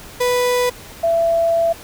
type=tone pair in turn; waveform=35% pulse / sine; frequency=493.9 / 668.7 Hz; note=B4 / E5; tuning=0 / +25 cents; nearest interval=perfect fourth; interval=525 cents; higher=second; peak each=-13 dBFS; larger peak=neither; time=0.2-0.7 / 1.03-1.73 s; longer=second; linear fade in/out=10 ms; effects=pink hiss -38 dBFS RMS until 1.83 s